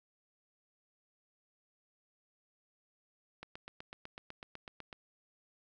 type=click train; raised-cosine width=0.3 ms; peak=-29 dBFS; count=13; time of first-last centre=3.43-4.928 s; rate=8.01 Hz; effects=none